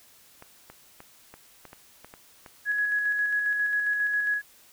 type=clicks; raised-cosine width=0.5 ms; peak=-29 dBFS; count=9; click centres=0.424 / 0.7 / 1.004 / 1.34 / 1.653 / 1.731 / 2.046 / 2.139 / 2.462 s
type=tone with tremolo; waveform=sine; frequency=1675 Hz; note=G#6; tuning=14 cents sharp; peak=-22 dBFS; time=2.65-4.42 s; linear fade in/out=50 ms; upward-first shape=square; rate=7.4 Hz; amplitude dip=30%
effects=white hiss -56 dBFS RMS until 4.72 s